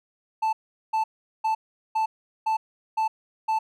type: tone bursts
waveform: triangle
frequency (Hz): 880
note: A5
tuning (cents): 0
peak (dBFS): -19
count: 7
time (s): 0.42-3.59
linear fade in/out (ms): 10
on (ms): 110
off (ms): 400
effects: none